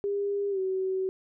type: tone with pitch glide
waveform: sine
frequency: 402.9 to 378.1 Hz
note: G4 to F#4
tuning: +48 to +38 cents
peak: -26 dBFS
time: 0.04-1.09 s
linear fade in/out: 0 ms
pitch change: -110 cents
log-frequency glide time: 0.5-0.59 s
effects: none